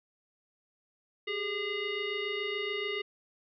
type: tone with frequency modulation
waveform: sine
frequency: 1236 Hz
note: D#6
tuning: 12 cents flat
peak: -31 dBFS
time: 1.27-3.02 s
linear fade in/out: 10 ms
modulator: 815 Hz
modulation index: 2.4
effects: none